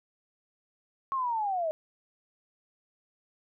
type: linear sweep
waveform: sine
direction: down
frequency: 1098 to 611 Hz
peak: -27 dBFS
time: 1.12-1.71 s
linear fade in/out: 0 ms
effects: none